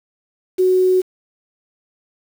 sine tone with quantisation, 370 Hz, F#4, in tune, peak -11 dBFS, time 0.58-1.02 s, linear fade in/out 20 ms, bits 6, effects none

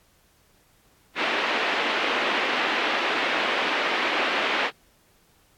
white band-pass noise, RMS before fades -25 dBFS, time 1.15-4.71 s, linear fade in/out 50 ms, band 270 to 2900 Hz, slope 24 dB/octave, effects pink hiss -61 dBFS RMS until 5.57 s + AAC 64 kbps

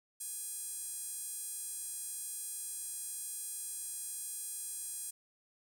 sawtooth tone with high-pass filter, 827 Hz, G#5, 8 cents flat, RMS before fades -42 dBFS, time 0.2-5.11 s, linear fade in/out 10 ms, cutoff 8700 Hz, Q 3.5, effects none

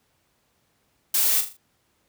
blue noise with echo, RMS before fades -21 dBFS, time 1.14-1.41 s, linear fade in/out 5 ms, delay 40 ms, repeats 4, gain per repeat -8 dB, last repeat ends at 1.57 s, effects pink hiss -68 dBFS RMS until 2.08 s + high-pass 60 Hz 12 dB/octave

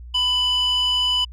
square tone with band-pass filter, 996 Hz, B5, 14 cents sharp, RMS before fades -20 dBFS, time 0.14-1.25 s, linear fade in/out 10 ms, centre 3300 Hz, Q 6.8, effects added 60 Hz sine -35 dBFS peak until 1.32 s

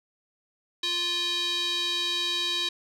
square tone with band-pass filter, 349.2 Hz, F4, in tune, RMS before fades -28 dBFS, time 0.83-2.69 s, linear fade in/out 5 ms, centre 3800 Hz, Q 4.7, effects none

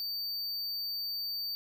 square tone, 4600 Hz, D8, 37 cents flat, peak -34 dBFS, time 0-1.55 s, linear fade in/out 0 ms, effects 12-bit

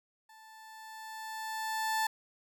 30% pulse tone with level ramp, 880 Hz, A5, in tune, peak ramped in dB -52 to -25 dBFS, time 0.29-2.07 s, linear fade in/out 5 ms, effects none

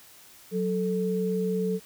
sine tone pair together, 184.36 / 440 Hz, F#3 / A4, -6 / 0 cents, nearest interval octave + minor third, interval 1506 cents, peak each -27 dBFS, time 0.51-1.8 s, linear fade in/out 50 ms, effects white hiss -52 dBFS RMS until 1.85 s

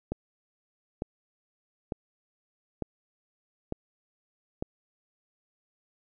click train, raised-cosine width 2 ms, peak -17 dBFS, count 6, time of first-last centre 0.12-4.625 s, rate 1.11 Hz, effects none

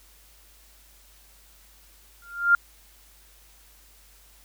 sine tone with exponential growth, 1396.9 Hz, F6, in tune, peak -11 dBFS, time 2.22-2.55 s, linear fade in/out 2 ms, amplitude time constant 71 ms, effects added 50 Hz sine -56 dBFS peak until 4.44 s + white hiss -56 dBFS RMS until 4.44 s

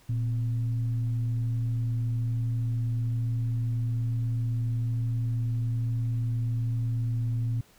sine tone with frequency modulation, 116.54 Hz, A#2, in tune, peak -25 dBFS, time 0.09-7.61 s, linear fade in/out 5 ms, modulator 145 Hz, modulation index 0.27, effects pink hiss -59 dBFS RMS until 7.78 s

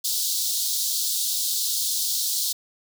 pink high-pass noise, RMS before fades -25 dBFS, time 0.04-2.53 s, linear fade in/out 10 ms, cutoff 3700 Hz, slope 48 dB/octave, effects none

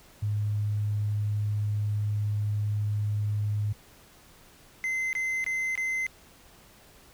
sine tone, 104.5 Hz, G#2, 11 cents sharp, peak -25 dBFS, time 0.22-3.73 s, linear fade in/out 10 ms
triangle tone bursts, 2063 Hz, C7, 25 cents flat, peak -25 dBFS, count 4, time 4.84-6.066 s, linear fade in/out 0 ms, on 290 ms, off 22 ms
effects pink hiss -55 dBFS RMS until 7.13 s

